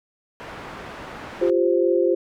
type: low-pass noise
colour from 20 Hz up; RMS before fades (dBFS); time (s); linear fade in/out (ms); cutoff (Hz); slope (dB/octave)
white; -37; 0.4-1.5; 0; 1400; 12
type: chord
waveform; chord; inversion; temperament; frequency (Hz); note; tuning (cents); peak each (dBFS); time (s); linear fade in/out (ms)
sine; F suspended second; none; just; 349.2 / 392.9 / 523.8; F4 / G4 / C5; 0 / +4 / +2; -19 / -22 / -21; 1.41-2.15; 10
effects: none